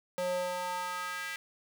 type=tone with high-pass filter sweep; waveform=square; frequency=180 Hz; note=F#3; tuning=47 cents flat; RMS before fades=-35 dBFS; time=0.18-1.36 s; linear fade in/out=0 ms; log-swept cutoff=440 to 1900 Hz; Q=2.8; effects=none